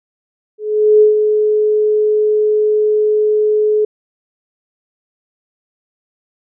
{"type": "tone with ADSR envelope", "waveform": "sine", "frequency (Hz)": 425.5, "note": "G#4", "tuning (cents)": 42, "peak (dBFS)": -4, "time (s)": [0.58, 3.85], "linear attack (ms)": 430, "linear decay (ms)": 130, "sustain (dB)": -6, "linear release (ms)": 5, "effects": []}